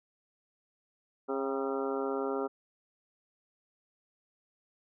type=harmonic tone with a mistuned harmonic; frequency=135.9 Hz; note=C#3; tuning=34 cents flat; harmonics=2 / 3 / 4 / 5 / 6 / 7 / 8 / 9 / 10; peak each=-37 / -33 / -38 / -44 / -42 / -44 / -52 / -43 / -43 dBFS; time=1.28-2.48 s; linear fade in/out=20 ms; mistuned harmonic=6; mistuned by=-61 cents; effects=none